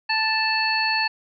harmonic tone, 880 Hz, A5, in tune, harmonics 1 / 2 / 3 / 5, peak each -25 / -25 / -25 / -25 dBFS, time 0.09-1.08 s, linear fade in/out 10 ms, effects none

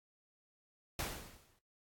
pink noise with exponential decay, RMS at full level -36 dBFS, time 0.99-1.59 s, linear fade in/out 2 ms, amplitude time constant 130 ms, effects noise-tail reverb RT60 0.2 s tail -18 dB re dry + AAC 64 kbps

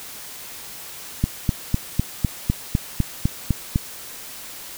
click train, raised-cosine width 5 ms, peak -5 dBFS, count 11, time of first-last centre 1.24-3.759 s, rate 3.97 Hz, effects white hiss -37 dBFS RMS until 4.77 s

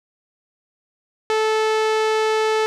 sawtooth tone with low-pass filter, 436.5 Hz, A4, 14 cents flat, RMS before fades -19 dBFS, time 1.3-2.66 s, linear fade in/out 0 ms, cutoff 5500 Hz, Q 0.6, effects none

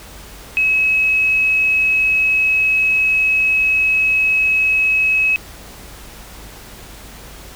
sine tone, 2565 Hz, E7, 48 cents flat, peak -12 dBFS, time 0.57-5.36 s, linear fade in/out 0 ms, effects added 50 Hz sine -40 dBFS peak until 7.55 s + pink hiss -38 dBFS RMS until 7.55 s

